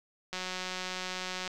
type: click train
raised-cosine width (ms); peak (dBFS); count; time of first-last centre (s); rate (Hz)
0.2; -19; 212; 0.33-1.477; 184
effects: none